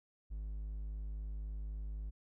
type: tone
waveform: triangle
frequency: 51.91 Hz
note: G#1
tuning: in tune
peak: -37 dBFS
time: 0.3-2.11 s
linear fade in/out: 20 ms
effects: none